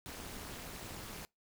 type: noise with amplitude modulation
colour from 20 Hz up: pink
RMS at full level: -42 dBFS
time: 0.06-1.25 s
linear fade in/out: 0 ms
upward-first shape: sine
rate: 229 Hz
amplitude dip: 95%
effects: noise-tail reverb RT60 0.2 s tail -25 dB re dry